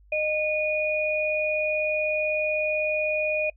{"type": "tone pair together", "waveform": "sine", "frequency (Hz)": [614, 2456], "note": ["D#5", "D#7"], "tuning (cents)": [-23, -23], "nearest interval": "2 octaves", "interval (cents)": 2400, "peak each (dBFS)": -25, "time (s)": [0.12, 3.5], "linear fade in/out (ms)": 5, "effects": ["noise-tail reverb RT60 0.1 s tail -25 dB re dry", "added 50 Hz sine -52 dBFS peak until 3.56 s"]}